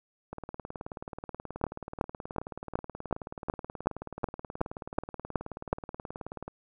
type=two click trains; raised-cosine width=1 ms; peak=-24 / -11 dBFS; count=116 / 12; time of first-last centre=0.33-6.48 / 1.64-5.729 s; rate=18.7 / 2.69 Hz; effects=none